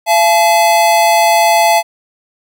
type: tone pair together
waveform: square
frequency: 680.9 / 860 Hz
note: F5 / A5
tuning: -44 / -40 cents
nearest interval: major third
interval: 404 cents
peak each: -11 dBFS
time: 0.06-1.83 s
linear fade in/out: 50 ms
effects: none